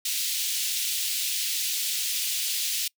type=high-pass noise; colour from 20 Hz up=pink; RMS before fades=-28 dBFS; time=0.05-2.88 s; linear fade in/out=5 ms; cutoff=2900 Hz; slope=24 dB/octave; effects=noise-tail reverb RT60 0.1 s tail -25 dB re dry